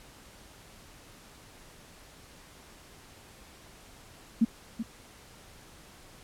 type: tone with echo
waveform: sine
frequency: 227.4 Hz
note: A#3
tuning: 43 cents flat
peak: -18 dBFS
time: 4.41-4.45 s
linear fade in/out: 10 ms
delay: 380 ms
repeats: 1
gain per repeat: -11 dB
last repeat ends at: 4.83 s
effects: pink hiss -53 dBFS RMS until 6.23 s + low-pass 12000 Hz 12 dB/octave